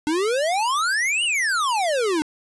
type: exponential two-way sweep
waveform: square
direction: up then down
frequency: 293.7 to 2988 to 293.7 Hz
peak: -20 dBFS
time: 0.07-2.22 s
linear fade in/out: 0 ms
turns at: 1.24 s
effects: resampled to 24000 Hz + 8-bit